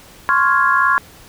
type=chord; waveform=sine; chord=Db major seventh; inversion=third; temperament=equal; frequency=1046.5 / 1108.7 / 1396.9 / 1661.2 Hz; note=C6 / Db6 / F6 / Ab6; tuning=0 / 0 / 0 / 0 cents; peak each=-17 dBFS; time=0.29-0.98 s; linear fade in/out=0 ms; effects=pink hiss -43 dBFS RMS until 1.28 s

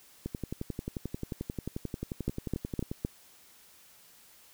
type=two click trains; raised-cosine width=3 ms; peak=-21 / -17 dBFS; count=31 / 4; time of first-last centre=0.26-2.915 / 2.28-3.049 s; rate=11.3 / 3.9 Hz; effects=white hiss -58 dBFS RMS until 4.53 s

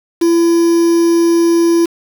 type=tone with quantisation; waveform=triangle; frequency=337.5 Hz; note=E4; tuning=41 cents sharp; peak=-6 dBFS; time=0.21-1.86 s; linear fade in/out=10 ms; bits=4; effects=none

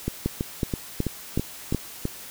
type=two click trains; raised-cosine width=3 ms; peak=-10 / -12 dBFS; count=5 / 7; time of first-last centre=0.26-1.747 / 0.08-2.054 s; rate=2.69 / 3.04 Hz; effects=white hiss -41 dBFS RMS until 2.3 s

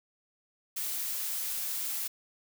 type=noise; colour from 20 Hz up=blue; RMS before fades=-34 dBFS; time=0.76-2.08 s; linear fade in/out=10 ms; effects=none

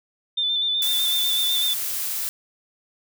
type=tone with vibrato; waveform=sine; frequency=3546 Hz; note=A7; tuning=13 cents sharp; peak=-20 dBFS; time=0.37-1.74 s; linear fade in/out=10 ms; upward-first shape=square; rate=8 Hz; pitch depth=26 cents each way
type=noise; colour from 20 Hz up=blue; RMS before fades=-27 dBFS; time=0.82-2.29 s; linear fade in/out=0 ms
effects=none

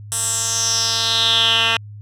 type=tone with band-pass filter sweep; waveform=10% pulse; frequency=227.2 Hz; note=A#3; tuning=44 cents flat; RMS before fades=-18 dBFS; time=0.12-1.77 s; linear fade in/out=0 ms; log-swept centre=9000 to 2500 Hz; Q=4.6; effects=added 104 Hz sine -33 dBFS peak until 2.01 s

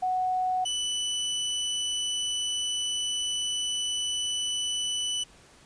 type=tone pair in turn; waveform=sine / sawtooth; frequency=740 / 2982 Hz; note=F#5 / F#7; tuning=0 / +13 cents; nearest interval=2 octaves; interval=2413 cents; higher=second; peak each=-24 dBFS; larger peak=neither; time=0.02-0.65 / 0.65-5.24 s; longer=second; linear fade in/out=10 ms; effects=pink hiss -55 dBFS RMS until 5.65 s + resampled to 22050 Hz

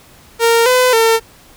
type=tone with pitch steps; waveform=sawtooth; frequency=462.2 / 505 / 452.4 Hz; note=A#4 / B4 / A4; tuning=-15 / +39 / +48 cents; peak=-5 dBFS; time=0.39-1.2 s; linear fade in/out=50 ms; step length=270 ms; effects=pink hiss -44 dBFS RMS until 1.56 s

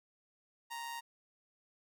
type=tone with amplitude modulation; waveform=sawtooth; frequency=932.3 Hz; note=A#5; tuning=in tune; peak=-35 dBFS; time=0.7-1.01 s; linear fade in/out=20 ms; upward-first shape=sine; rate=138 Hz; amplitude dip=40%; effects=none

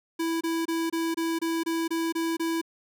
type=tone bursts; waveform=square; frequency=329.6 Hz; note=E4; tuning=in tune; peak=-26 dBFS; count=10; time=0.19-2.615 s; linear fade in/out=10 ms; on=220 ms; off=25 ms; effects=none

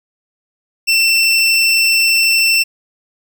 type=tone; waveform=25% pulse; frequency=2687 Hz; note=E7; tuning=33 cents sharp; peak=-6 dBFS; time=0.87-2.64 s; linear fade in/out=20 ms; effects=none

